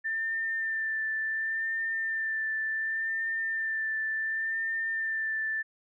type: tone with vibrato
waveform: sine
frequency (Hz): 1784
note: A6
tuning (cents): +23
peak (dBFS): -28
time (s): 0.04-5.63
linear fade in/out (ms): 20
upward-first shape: sine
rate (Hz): 0.69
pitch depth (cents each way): 20
effects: none